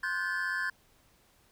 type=tone cluster; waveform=triangle; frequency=1049 / 1454 / 1550 / 1733 Hz; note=C6 / F#6 / G6 / A6; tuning=+4 / -31 / -20 / -27 cents; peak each=-38 / -37 / -32 / -32 dBFS; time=0.03-0.7 s; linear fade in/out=5 ms; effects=pink hiss -65 dBFS RMS until 1.51 s